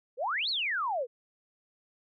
sine exponential two-way sweep, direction up then down, 450 to 4564 to 450 Hz, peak -28 dBFS, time 0.17-1.07 s, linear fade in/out 50 ms, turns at 0.49 s, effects none

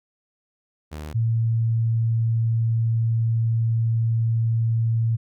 sawtooth / sine tone pair in turn, 76.2 / 114 Hz, D#2 / A#2, -36 / -38 cents, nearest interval perfect fifth, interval 698 cents, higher second, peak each -28 / -18 dBFS, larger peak second, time 0.91-1.14 / 1.14-5.17 s, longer second, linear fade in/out 20 ms, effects none

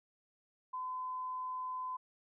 sine tone, 1018 Hz, C6, 48 cents flat, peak -37 dBFS, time 0.73-1.97 s, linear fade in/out 10 ms, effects none

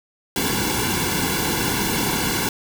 pink noise with comb filter, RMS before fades -22 dBFS, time 0.36-2.49 s, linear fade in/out 2 ms, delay 1.6 ms, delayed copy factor -1, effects none

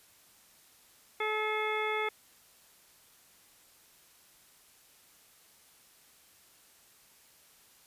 harmonic tone, 429.9 Hz, A4, 40 cents flat, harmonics 1 / 2 / 3 / 4 / 5 / 6 / 8, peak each -34 / -37 / -37 / -44 / -34 / -46 / -44 dBFS, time 1.2-2.09 s, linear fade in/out 5 ms, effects white hiss -61 dBFS RMS until 7.86 s + resampled to 32000 Hz

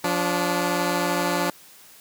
10% pulse tone pair together, 176.62 / 290 Hz, F3 / D4, +20 / -22 cents, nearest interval major sixth, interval 858 cents, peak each -16 dBFS, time 0.04-1.5 s, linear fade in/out 2 ms, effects white hiss -49 dBFS RMS until 2 s + high-pass 100 Hz 12 dB/octave

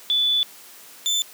sine / 30% pulse tone pair in turn, 3473 / 3530 Hz, A7 / A7, -23 / +5 cents, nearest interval unison, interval 28 cents, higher second, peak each -17 dBFS, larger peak neither, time 0.1-0.43 / 1.06-1.22 s, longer first, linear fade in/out 0 ms, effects white hiss -45 dBFS RMS until 1.33 s + high-pass 200 Hz 12 dB/octave

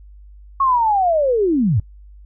sine linear sweep, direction down, 1108.7 to 82.41 Hz, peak -13 dBFS, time 0.6-1.8 s, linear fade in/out 5 ms, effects noise-tail reverb RT60 0.1 s tail -20 dB re dry + added 50 Hz sine -39 dBFS peak until 2.25 s

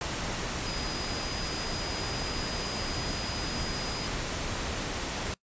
sine tone in noise, 4950 Hz, D#8, 10 cents flat, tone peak -38 dBFS, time 0.66-4.07 s, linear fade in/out 2 ms, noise pink, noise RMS -33 dBFS, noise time 0.01-5.34 s, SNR -8 dB, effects noise-tail reverb RT60 0.1 s tail -23 dB re dry + resampled to 16000 Hz

